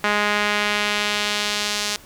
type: tone with band-pass filter sweep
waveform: sawtooth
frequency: 207.7 Hz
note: G#3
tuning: in tune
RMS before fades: -22 dBFS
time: 0.04-1.96 s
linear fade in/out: 0 ms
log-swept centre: 1700 to 5200 Hz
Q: 1.1
effects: pink hiss -46 dBFS RMS until 2.05 s